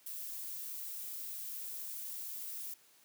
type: noise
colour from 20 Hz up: violet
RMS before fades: -43 dBFS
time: 0.06-2.74 s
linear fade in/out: 5 ms
effects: white hiss -65 dBFS RMS until 3.04 s + high-pass 150 Hz 12 dB/octave